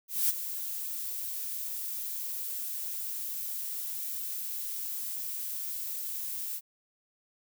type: noise with ADSR envelope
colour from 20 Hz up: violet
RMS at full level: -25 dBFS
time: 0.08-6.61 s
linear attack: 210 ms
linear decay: 27 ms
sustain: -11 dB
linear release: 45 ms
effects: none